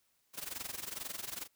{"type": "noise with amplitude modulation", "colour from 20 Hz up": "white", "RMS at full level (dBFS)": -39, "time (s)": [0.33, 1.48], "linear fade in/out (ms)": 50, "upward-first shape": "sine", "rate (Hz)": 22.2, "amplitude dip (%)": 85, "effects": ["white hiss -75 dBFS RMS until 1.55 s"]}